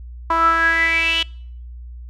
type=tone with band-pass filter sweep; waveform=sawtooth; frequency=329.6 Hz; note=E4; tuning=in tune; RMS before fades=-17 dBFS; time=0.3-1.23 s; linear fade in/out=5 ms; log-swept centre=1100 to 3100 Hz; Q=9.6; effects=noise-tail reverb RT60 0.6 s tail -25 dB re dry + added 60 Hz sine -32 dBFS peak until 2.09 s